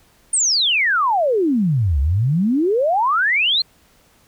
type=exponential two-way sweep; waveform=sine; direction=down then up; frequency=9090 to 65.4 to 4300 Hz; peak=-14 dBFS; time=0.33-3.62 s; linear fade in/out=5 ms; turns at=2 s; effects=pink hiss -55 dBFS RMS until 4.27 s